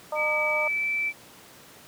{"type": "harmonic tone", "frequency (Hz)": 304.4, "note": "D#4", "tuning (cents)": -38, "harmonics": [2, 3, 4], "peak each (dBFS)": [-28, -32, -34], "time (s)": [0.12, 0.68], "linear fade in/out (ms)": 5}
{"type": "tone with pitch glide", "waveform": "sine", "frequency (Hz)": [2293, 2324], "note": ["D7", "D7"], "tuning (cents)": [-42, -19], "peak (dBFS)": -24, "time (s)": [0.15, 1.13], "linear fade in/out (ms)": 50, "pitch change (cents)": 23, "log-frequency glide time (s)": [0.54, 0.86]}
{"effects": ["pink hiss -49 dBFS RMS until 1.87 s", "high-pass 150 Hz 12 dB/octave"]}